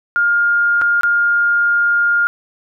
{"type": "tone with dropouts", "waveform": "sine", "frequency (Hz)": 1412, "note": "F6", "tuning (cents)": 19, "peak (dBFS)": -11, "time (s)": [0.16, 2.27], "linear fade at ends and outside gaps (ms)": 0, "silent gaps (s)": [[0.814, 0.819], [1.01, 1.033]], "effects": []}